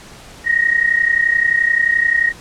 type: tone pair together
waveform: sine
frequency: 1864.7 / 1896.2 Hz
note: A#6 / A#6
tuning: 0 / +29 cents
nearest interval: unison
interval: 29 cents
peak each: -14 / -16 dBFS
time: 0.44-2.33 s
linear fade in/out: 50 ms
effects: pink hiss -39 dBFS RMS until 2.4 s + low-pass 9000 Hz 12 dB/octave